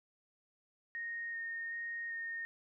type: tone with vibrato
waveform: sine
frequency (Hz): 1850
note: A#6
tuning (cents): -14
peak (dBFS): -38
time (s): 0.95-2.45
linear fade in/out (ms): 0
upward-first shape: square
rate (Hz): 1.3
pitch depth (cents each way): 9
effects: none